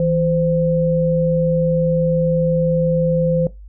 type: tone pair together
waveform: sine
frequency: 162.84 / 517 Hz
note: E3 / C5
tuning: -21 / -21 cents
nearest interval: octave + minor sixth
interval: 2000 cents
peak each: -17 dBFS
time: 0-3.47 s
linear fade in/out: 2 ms
effects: noise-tail reverb RT60 0.2 s tail -18 dB re dry + added 50 Hz sine -35 dBFS peak until 3.68 s